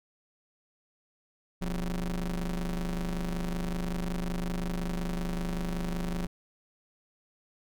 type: ring-modulated tone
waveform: 40% pulse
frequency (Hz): 75.8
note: D#2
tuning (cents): -45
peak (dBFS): -26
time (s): 1.61-6.27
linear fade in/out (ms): 10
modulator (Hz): 101
effects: none